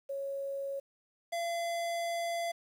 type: tone pair in turn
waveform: sine / square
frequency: 552 / 681.2 Hz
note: C#5 / F5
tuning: -7 / -43 cents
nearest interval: major third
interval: 364 cents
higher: second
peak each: -34 / -33 dBFS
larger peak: second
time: 0.09-0.8 / 1.32-2.52 s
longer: second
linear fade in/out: 10 ms
effects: low-pass 12000 Hz 12 dB/octave + 10-bit